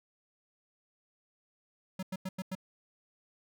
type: tone bursts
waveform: square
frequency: 188 Hz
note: F#3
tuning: 28 cents sharp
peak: -35 dBFS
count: 5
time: 1.99-2.552 s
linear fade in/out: 5 ms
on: 38 ms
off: 93 ms
effects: none